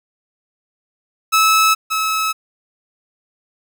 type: tone pair in turn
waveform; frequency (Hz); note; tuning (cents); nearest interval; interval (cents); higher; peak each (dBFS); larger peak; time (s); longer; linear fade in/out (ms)
sawtooth; 1300 / 1294.8; E6 / E6; -24 / -31; unison; 7; first; -7 / -13; first; 1.32-1.75 / 1.9-2.33; neither; 20
effects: none